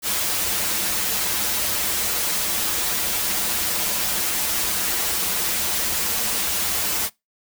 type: noise with comb filter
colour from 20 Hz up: white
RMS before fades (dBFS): -23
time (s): 0.02-7.1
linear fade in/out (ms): 50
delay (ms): 7.5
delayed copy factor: -1
effects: noise-tail reverb RT60 0.2 s tail -23 dB re dry